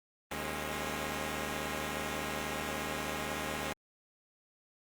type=tone cluster; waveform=5% pulse; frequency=76.5 / 207.2 / 270.4 Hz; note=D#2 / G#3 / C#4; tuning=-29 / -4 / -43 cents; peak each=-28 dBFS; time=0.31-3.73 s; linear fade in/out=5 ms; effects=Opus 24 kbps